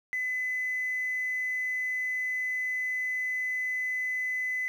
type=tone; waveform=sine; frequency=2013 Hz; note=B6; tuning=33 cents sharp; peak=-27 dBFS; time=0.13-4.68 s; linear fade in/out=0 ms; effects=tanh soft clip ceiling -24 dBFS + 9-bit